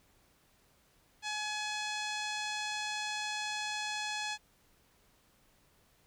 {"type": "tone with low-pass filter", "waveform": "15% pulse", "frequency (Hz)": 846, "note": "G#5", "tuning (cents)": 32, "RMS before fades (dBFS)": -37, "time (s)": [1.22, 4.38], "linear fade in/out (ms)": 50, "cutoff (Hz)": 5800, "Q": 7.8, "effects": ["pink hiss -68 dBFS RMS until 6.06 s"]}